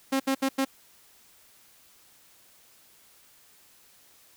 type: tone bursts at uneven times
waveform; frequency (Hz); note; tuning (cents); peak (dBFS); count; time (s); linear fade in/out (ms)
sawtooth; 268.8; C4; +47; -19; 4; 0.12-0.2 / 0.27-0.35 / 0.42-0.49 / 0.58-0.65; 10
effects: white hiss -58 dBFS RMS until 4.36 s